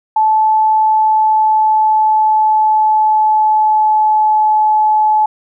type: tone with pitch glide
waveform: sine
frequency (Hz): 869 to 858.5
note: A5 to A5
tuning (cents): -22 to -43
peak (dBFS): -8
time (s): 0.16-5.26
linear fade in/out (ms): 5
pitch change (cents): -21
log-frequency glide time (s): 0.77-4.61
effects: none